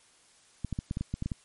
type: clicks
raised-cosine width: 5 ms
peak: -19 dBFS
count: 10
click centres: 0.647 / 0.727 / 0.789 / 0.911 / 0.971 / 1.01 / 1.14 / 1.224 / 1.26 / 1.318 s
effects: white hiss -61 dBFS RMS until 1.44 s + MP3 48 kbps